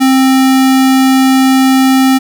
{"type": "tone", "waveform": "square", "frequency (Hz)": 263.8, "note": "C4", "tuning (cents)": 14, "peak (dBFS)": -6, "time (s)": [0, 2.19], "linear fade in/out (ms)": 20, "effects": []}